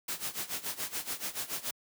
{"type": "noise with tremolo", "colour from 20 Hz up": "white", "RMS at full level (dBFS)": -34, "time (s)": [0.08, 1.71], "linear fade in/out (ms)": 5, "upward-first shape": "sine", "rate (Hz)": 7, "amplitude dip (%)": 85, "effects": ["high-pass 100 Hz 12 dB/octave"]}